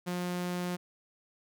sawtooth tone, 178.1 Hz, F3, 34 cents sharp, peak -28 dBFS, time 0.06-0.77 s, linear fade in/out 20 ms, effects none

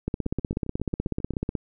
two click trains, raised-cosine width 3 ms, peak -13 / -24 dBFS, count 25 / 9, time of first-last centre 0.08-1.552 / 0.26-1.337 s, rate 16.3 / 7.43 Hz, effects none

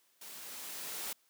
white noise with level ramp, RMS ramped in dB -49 to -39 dBFS, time 0.21-1.13 s, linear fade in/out 5 ms, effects white hiss -71 dBFS RMS until 1.29 s + high-pass 200 Hz 12 dB/octave

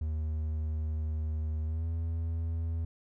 triangle tone with pitch glide, 77.78 to 82.21 Hz, D#2 to E2, 0 to -4 cents, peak -28 dBFS, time 0.01-2.85 s, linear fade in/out 5 ms, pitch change +96 cents, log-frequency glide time 1.64-1.86 s, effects none

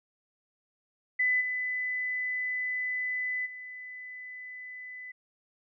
sine tone with level steps, 2003 Hz, B6, 24 cents sharp, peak -23 / -29 / -40 dBFS, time 1.19-5.12 s, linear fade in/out 10 ms, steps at 1.4 / 3.45 s, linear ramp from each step 20 ms, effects none

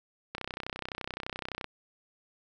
click train, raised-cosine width 0.3 ms, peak -19 dBFS, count 42, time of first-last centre 0.35-1.643 s, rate 31.7 Hz, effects none

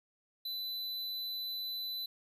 square tone, 4002 Hz, B7, 22 cents sharp, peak -37 dBFS, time 0.45-2.06 s, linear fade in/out 5 ms, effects 13-bit

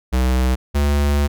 square tone pair in turn, 63.6 / 72.05 Hz, C2 / D2, -48 / -33 cents, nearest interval major second, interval 215 cents, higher second, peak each -15 dBFS, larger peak neither, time 0.12-0.56 / 0.74-1.28 s, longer second, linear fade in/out 20 ms, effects none

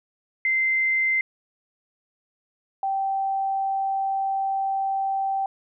sine tone pair in turn, 2078 / 778.4 Hz, C7 / G5, -12 / -12 cents, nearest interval octave + perfect fourth, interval 1700 cents, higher first, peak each -19 / -22 dBFS, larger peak first, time 0.45-1.21 / 2.83-5.46 s, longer second, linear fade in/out 2 ms, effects none

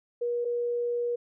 sine tone pair in turn, 479.2 / 479.2 Hz, A#4 / A#4, +48 / +48 cents, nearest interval unison, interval 0 cents, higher neither, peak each -26 dBFS, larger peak neither, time 0.21-0.45 / 0.45-1.16 s, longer second, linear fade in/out 10 ms, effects none

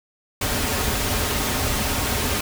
pink noise with comb filter, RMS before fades -23 dBFS, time 0.41-2.41 s, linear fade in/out 5 ms, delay 6 ms, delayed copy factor -0.5, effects none

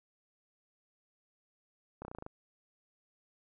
slowing click train, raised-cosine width 1 ms, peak -29 dBFS, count 8, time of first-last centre 2.02-2.264 s, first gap 30 ms, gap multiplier 1.05, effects none

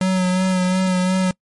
square tone with vibrato, 185 Hz, F#3, in tune, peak -16 dBFS, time 0.01-1.31 s, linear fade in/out 2 ms, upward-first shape sine, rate 2.8 Hz, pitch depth 26 cents each way, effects noise-tail reverb RT60 0.1 s tail -25 dB re dry + MP3 48 kbps

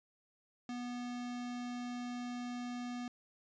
square tone, 244.4 Hz, B3, 18 cents flat, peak -40 dBFS, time 0.69-3.08 s, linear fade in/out 2 ms, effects resampled to 16000 Hz

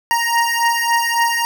25% pulse beating tone pair, 932.3 / 935.9 Hz, A#5 / A#5, 0 / +7 cents, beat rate 3.6 Hz, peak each -14 dBFS, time 0.11-1.45 s, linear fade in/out 0 ms, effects none

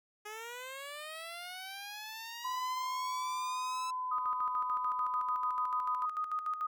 10% pulse linear sweep, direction up, 415.3 to 1319 Hz, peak -34 dBFS, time 0.25-3.91 s, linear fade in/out 10 ms
sine tone with pitch glide, 1015 to 1002.8 Hz, B5 to B5, +47 to +26 cents, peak -34 dBFS, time 2.44-6.06 s, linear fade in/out 10 ms, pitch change -21 cents, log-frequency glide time 3.79-4.56 s
sine tone with tremolo, 1244.5 Hz, D#6, in tune, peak -31 dBFS, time 4.11-6.67 s, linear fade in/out 10 ms, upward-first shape square, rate 6.8 Hz, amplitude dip 60%
effects none

